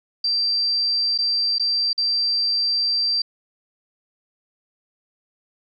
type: tone with dropouts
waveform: sine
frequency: 4699 Hz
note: D8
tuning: in tune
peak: -18 dBFS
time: 0.24-3.22 s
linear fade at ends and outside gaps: 5 ms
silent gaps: 1.178-1.186 / 1.584-1.596 / 1.931-1.978 s
effects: none